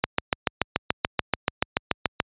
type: click train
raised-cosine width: 0.3 ms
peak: -3 dBFS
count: 16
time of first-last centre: 0.04-2.201 s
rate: 6.94 Hz
effects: high-pass 60 Hz 12 dB/octave + resampled to 8000 Hz